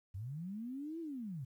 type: linear two-way sweep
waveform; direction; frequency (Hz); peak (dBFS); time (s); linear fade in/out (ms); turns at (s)
sine; up then down; 87.31 to 339.2 to 119.4; -40; 0.14-1.45; 10; 1
effects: 12-bit